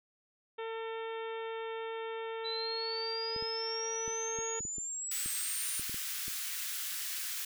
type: harmonic tone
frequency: 450.6 Hz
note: A4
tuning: 41 cents sharp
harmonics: 1 / 2 / 3 / 4 / 5 / 6 / 7 / 8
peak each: -38 / -44 / -48 / -50 / -52 / -54 / -55 / -56 dBFS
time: 0.58-4.6 s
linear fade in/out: 10 ms
type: exponential sweep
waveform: sine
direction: up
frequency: 3951 to 9397 Hz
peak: -36 dBFS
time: 2.44-5.82 s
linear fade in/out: 20 ms
type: clicks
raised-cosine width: 3 ms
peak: -34 dBFS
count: 12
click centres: 3.363 / 3.425 / 4.079 / 4.388 / 4.606 / 4.652 / 4.783 / 5.26 / 5.796 / 5.896 / 5.944 / 6.281 s
type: high-pass noise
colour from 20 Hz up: white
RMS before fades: -38 dBFS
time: 5.11-7.45 s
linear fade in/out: 5 ms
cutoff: 1400 Hz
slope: 24 dB/octave
effects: none